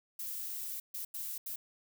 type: noise bursts at uneven times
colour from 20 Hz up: violet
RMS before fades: -40 dBFS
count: 4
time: 0.19-0.8 / 0.94-1.05 / 1.14-1.38 / 1.46-1.56 s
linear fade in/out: 5 ms
effects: none

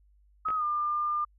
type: tone with pitch glide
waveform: sine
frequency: 1272 to 1200.6 Hz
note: D#6 to D6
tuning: +38 to +38 cents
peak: -26 dBFS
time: 0.45-1.25 s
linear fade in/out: 10 ms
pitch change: -100 cents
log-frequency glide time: 0.55-0.64 s
type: clicks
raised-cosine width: 0.5 ms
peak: -24 / -26 dBFS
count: 2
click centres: 0.486 / 0.504 s
effects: added 50 Hz sine -59 dBFS peak until 1.38 s

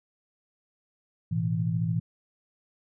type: chord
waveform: sine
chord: A suspended second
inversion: none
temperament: equal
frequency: 110 / 123.47 / 164.81 Hz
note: A2 / B2 / E3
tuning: 0 / 0 / 0 cents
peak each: -29 / -32 / -27 dBFS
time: 1.31-2 s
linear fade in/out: 10 ms
effects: none

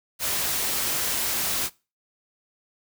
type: noise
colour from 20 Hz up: white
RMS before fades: -26 dBFS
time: 0.19-1.7 s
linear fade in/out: 50 ms
effects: noise-tail reverb RT60 0.3 s tail -22 dB re dry

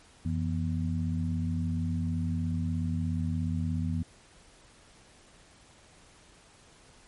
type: tone cluster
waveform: sine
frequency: 89.8 / 166.8 / 243.5 Hz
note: F2 / E3 / B3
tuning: +49 / +21 / -24 cents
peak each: -30 / -32 / -34 dBFS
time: 0.25-4.03 s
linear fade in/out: 5 ms
effects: pink hiss -57 dBFS RMS until 7.07 s + MP3 48 kbps

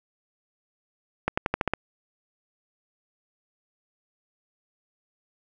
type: accelerating click train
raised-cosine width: 0.5 ms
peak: -8 dBFS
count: 7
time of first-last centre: 1.28-1.736 s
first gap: 95 ms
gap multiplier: 0.91
effects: none

